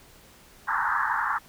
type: band-pass noise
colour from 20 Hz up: pink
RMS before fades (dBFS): -26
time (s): 0.67-1.39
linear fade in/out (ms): 20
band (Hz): 840 to 1800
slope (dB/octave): 96
effects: pink hiss -53 dBFS RMS until 1.48 s